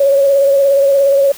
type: tone with vibrato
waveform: sine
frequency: 554.4 Hz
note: C#5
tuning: in tune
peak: -7 dBFS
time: 0-1.32 s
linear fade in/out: 5 ms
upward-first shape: triangle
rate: 17 Hz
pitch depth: 37 cents each way
effects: white hiss -34 dBFS RMS until 1.37 s